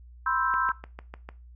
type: chord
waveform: sine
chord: C major seventh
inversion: third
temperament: equal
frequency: 987.8 / 1046.5 / 1318.5 / 1568 Hz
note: B5 / C6 / E6 / G6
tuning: 0 / 0 / 0 / 0 cents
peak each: -31 / -29 / -27 / -29 dBFS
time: 0.26-0.72 s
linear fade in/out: 5 ms
type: click train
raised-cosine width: 0.5 ms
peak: -24 dBFS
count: 6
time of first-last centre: 0.54-1.29 s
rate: 6.67 Hz
effects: noise-tail reverb RT60 0.3 s tail -18 dB re dry + added 60 Hz sine -46 dBFS peak until 1.55 s